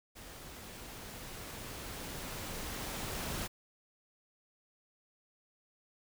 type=noise with level ramp; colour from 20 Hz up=pink; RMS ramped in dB=-50 to -38 dBFS; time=0.15-3.48 s; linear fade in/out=20 ms; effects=none